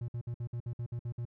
triangle tone bursts, 119.1 Hz, A#2, 38 cents sharp, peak -32 dBFS, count 10, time 0.01-1.253 s, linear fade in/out 5 ms, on 73 ms, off 57 ms, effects none

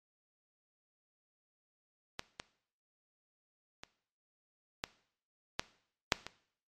clicks, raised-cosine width 0.2 ms, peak -19 / -22 / -27 / -16 / -13 / -6 / -23 dBFS, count 7, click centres 2.194 / 2.399 / 3.835 / 4.839 / 5.595 / 6.122 / 6.266 s, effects noise-tail reverb RT60 0.6 s tail -18 dB re dry + MP3 64 kbps

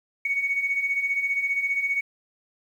sine beating tone pair, 2217 / 2232 Hz, C#7 / C#7, 0 / +11 cents, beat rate 15 Hz, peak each -29 / -23 dBFS, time 0.25-2.01 s, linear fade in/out 5 ms, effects tanh soft clip ceiling -15 dBFS + 9-bit

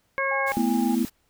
harmonic tone, 544 Hz, C#5, 33 cents flat, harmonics 1 / 2 / 3 / 4, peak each -28 / -28 / -28 / -28 dBFS, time 0.18-0.52 s, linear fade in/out 0 ms
sine tone with vibrato, 813 Hz, G#5, 37 cents flat, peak -30 dBFS, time 0.31-0.95 s, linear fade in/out 5 ms, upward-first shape sine, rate 5.1 Hz, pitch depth 11 cents each way
white noise, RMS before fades -40 dBFS, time 0.46-1.1 s, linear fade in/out 20 ms
sine chord, A suspended second, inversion none, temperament equal, 220 / 246.9 / 329.6 Hz, A3 / B3 / E4, 0 / 0 / 0 cents, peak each -25 / -23 / -27 dBFS, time 0.57-1.05 s, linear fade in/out 0 ms
effects pink hiss -68 dBFS RMS until 1.29 s

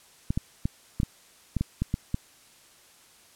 clicks, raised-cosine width 5 ms, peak -13 dBFS, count 10, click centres 0.305 / 0.375 / 0.655 / 1.001 / 1.032 / 1.567 / 1.61 / 1.82 / 1.941 / 2.144 s, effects white hiss -56 dBFS RMS until 3.35 s + low-pass 11000 Hz 12 dB/octave

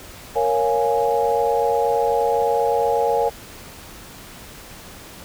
sine chord, Bb minor seventh, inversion none, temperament equal, 466.2 / 554.4 / 698.5 / 830.6 Hz, Bb4 / Db5 / F5 / Ab5, 0 / 0 / 0 / 0 cents, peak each -20 / -23 / -25 / -21 dBFS, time 0.35-3.3 s, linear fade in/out 20 ms, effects pink hiss -40 dBFS RMS until 5.24 s

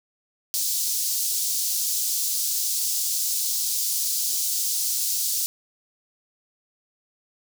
pink high-pass noise, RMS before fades -25 dBFS, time 0.54-5.46 s, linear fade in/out 0 ms, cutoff 4900 Hz, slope 24 dB/octave, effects none

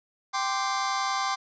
sawtooth chord, G suspended fourth, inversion none, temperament just, 784 / 1045.3 / 1176 Hz, G5 / C6 / D6, 0 / -2 / +2 cents, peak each -26 dBFS, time 0.33-1.36 s, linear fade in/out 20 ms, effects resampled to 16000 Hz

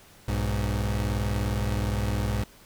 30% pulse tone pair together, 61 / 102.59 Hz, B1 / G#2, -21 / -21 cents, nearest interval major sixth, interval 900 cents, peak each -25 dBFS, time 0.28-2.44 s, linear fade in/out 5 ms, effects pink hiss -53 dBFS RMS until 2.65 s

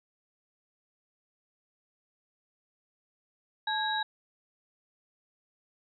sine tone cluster, 866 / 1642 / 3848 Hz, A5 / G#6 / B7, -28 / -20 / -46 cents, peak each -31 / -33 / -33 dBFS, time 3.67-4.03 s, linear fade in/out 5 ms, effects none

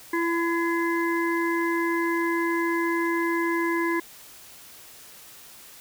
harmonic tone with a mistuned harmonic, 336.7 Hz, E4, 37 cents sharp, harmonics 1 / 3 / 5 / 6, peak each -24 / -29 / -31 / -32 dBFS, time 0.13-4 s, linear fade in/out 5 ms, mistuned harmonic 6, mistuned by +31 cents, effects white hiss -47 dBFS RMS until 5.8 s

